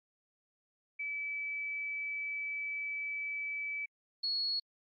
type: tone pair in turn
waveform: sine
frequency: 2302 / 4346 Hz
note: D7 / C#8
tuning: -35 / -35 cents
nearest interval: major seventh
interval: 1100 cents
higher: second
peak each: -35 / -31 dBFS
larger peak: second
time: 0.99-3.86 / 4.23-4.6 s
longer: first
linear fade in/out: 10 ms
effects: AAC 32 kbps